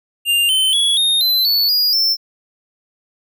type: tone with pitch steps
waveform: square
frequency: 2800 / 3071 / 3368 / 3695 / 4052 / 4445 / 4875 / 5347 Hz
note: F7 / G7 / G#7 / A#7 / B7 / C#8 / D#8 / E8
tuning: +4 / -36 / +24 / -16 / +44 / +4 / -36 / +24 cents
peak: -13 dBFS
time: 0.25-2.17 s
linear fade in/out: 50 ms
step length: 240 ms
effects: none